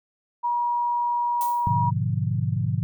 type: tone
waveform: sine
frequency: 958 Hz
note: A#5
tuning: 47 cents sharp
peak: -21 dBFS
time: 0.43-1.91 s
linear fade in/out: 20 ms
type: noise with exponential decay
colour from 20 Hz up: violet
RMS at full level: -30 dBFS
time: 1.41-1.75 s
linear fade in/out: 1 ms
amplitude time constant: 72 ms
type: chord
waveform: sine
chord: G# diminished seventh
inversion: none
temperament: equal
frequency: 103.83 / 123.47 / 146.83 / 174.61 Hz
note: G#2 / B2 / D3 / F3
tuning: 0 / 0 / 0 / 0 cents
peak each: -26 / -26 / -28 / -30 dBFS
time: 1.67-2.83 s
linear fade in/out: 0 ms
effects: none